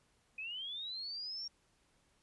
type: linear sweep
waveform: sine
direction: up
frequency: 2489 to 5588 Hz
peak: -40 dBFS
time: 0.38-1.48 s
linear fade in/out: 5 ms
effects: pink hiss -73 dBFS RMS until 2.22 s + resampled to 24000 Hz